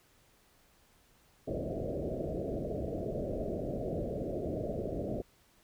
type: low-pass noise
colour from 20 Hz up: white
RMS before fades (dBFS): -36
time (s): 1.47-5.22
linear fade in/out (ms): 10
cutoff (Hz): 660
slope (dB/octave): 96
effects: pink hiss -66 dBFS RMS until 5.63 s